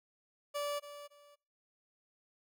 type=tone with echo; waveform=30% pulse; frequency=580 Hz; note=D5; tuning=22 cents flat; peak=-32 dBFS; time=0.54-0.8 s; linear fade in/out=20 ms; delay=280 ms; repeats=2; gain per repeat=-12 dB; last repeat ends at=1.36 s; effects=noise-tail reverb RT60 0.5 s tail -25 dB re dry